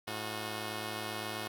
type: tone pair together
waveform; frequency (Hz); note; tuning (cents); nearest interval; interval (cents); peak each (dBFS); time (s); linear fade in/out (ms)
5% pulse; 107.8 / 362.6; A2 / F#4; -35 / -35; octave + major sixth; 2100; -28 / -28; 0.07-1.48; 10
effects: none